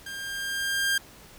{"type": "tone with level ramp", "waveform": "sawtooth", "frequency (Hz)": 1600, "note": "G6", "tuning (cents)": 35, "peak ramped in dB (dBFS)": [-32, -18], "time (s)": [0.06, 0.98], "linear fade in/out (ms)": 5, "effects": ["pink hiss -50 dBFS RMS until 1.38 s"]}